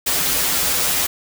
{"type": "noise with comb filter", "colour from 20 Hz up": "white", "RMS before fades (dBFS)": -19, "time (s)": [0.06, 1.07], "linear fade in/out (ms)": 10, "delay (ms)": 9.1, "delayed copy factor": -0.85, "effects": []}